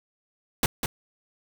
pink noise with echo, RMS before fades -21 dBFS, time 0.63-0.66 s, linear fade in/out 2 ms, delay 200 ms, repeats 1, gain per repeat -6 dB, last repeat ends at 0.86 s, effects none

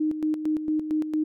sine tone with tremolo, 308.7 Hz, D#4, 14 cents flat, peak -21 dBFS, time 0-1.24 s, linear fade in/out 10 ms, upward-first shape square, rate 4.4 Hz, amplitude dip 60%, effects none

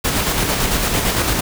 pink noise with tremolo, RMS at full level -17 dBFS, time 0.04-1.41 s, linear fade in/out 10 ms, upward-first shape square, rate 8.9 Hz, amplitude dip 30%, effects none

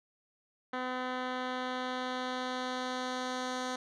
10% pulse tone with low-pass filter sweep, 253.9 Hz, B3, 48 cents sharp, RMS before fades -36 dBFS, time 0.73-3.76 s, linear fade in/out 5 ms, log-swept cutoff 2500 to 6000 Hz, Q 1.3, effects none

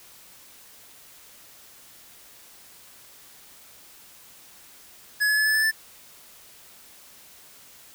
square tone with pitch steps, 1691 / 1704.7 / 1718.6 / 1732.5 / 1746.6 / 1760.8 Hz, G#6 / G#6 / A6 / A6 / A6 / A6, +31 / +45 / -41 / -27 / -13 / +1 cents, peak -20 dBFS, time 5.2-5.716 s, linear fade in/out 20 ms, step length 86 ms, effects white hiss -50 dBFS RMS until 7.94 s

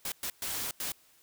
white noise bursts at uneven times, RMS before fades -35 dBFS, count 4, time 0.05-0.12 / 0.23-0.3 / 0.42-0.71 / 0.8-0.92 s, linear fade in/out 2 ms, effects white hiss -63 dBFS RMS until 1.22 s

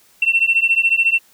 sine beating tone pair, 2700 / 2714 Hz, E7 / E7, +41 / +50 cents, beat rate 14 Hz, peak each -15 dBFS, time 0.22-1.19 s, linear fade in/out 5 ms, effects tanh soft clip ceiling -5 dBFS + white hiss -53 dBFS RMS until 1.33 s

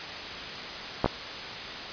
clicks, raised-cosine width 1 ms, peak -8 / -9 dBFS, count 2, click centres 1.044 / 1.06 s, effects white hiss -36 dBFS RMS until 1.92 s + resampled to 11025 Hz

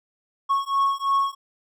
triangle beating tone pair, 1100 / 1103 Hz, C#6 / C#6, -14 / -9 cents, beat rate 3 Hz, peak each -21 dBFS, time 0.49-1.35 s, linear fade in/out 20 ms, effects none

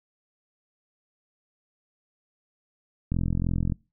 click train, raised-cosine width 5 ms, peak -14 dBFS, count 27, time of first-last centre 3.12-3.722 s, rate 43.2 Hz, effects noise-tail reverb RT60 0.3 s tail -26 dB re dry

